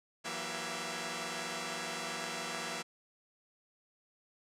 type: tone cluster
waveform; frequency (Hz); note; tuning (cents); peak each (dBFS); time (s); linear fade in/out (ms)
5% pulse; 166 / 185.5 / 237.5 / 386.6 / 670; E3 / F#3 / A#3 / G4 / E5; +12 / +5 / +33 / -24 / +28; -33 / -35 / -31 / -36 / -30; 0.24-2.83; 20
effects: low-pass 10000 Hz 12 dB/octave